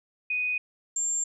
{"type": "tone pair in turn", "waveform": "sine", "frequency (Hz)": [2489, 7358], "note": ["D#7", "A#8"], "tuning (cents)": [0, -24], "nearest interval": "octave + perfect fifth", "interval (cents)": 1876, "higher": "second", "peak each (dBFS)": -25, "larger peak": "neither", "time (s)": [[0.3, 0.58], [0.96, 1.24]], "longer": "neither", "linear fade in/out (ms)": 5, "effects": []}